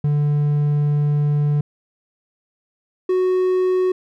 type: tone pair in turn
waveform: triangle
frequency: 146.83 / 369.2 Hz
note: D3 / F#4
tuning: 0 / -4 cents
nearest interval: octave + major third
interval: 1596 cents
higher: second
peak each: -13 dBFS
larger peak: neither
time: 0.04-1.61 / 3.09-3.92 s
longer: first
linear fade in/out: 5 ms
effects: none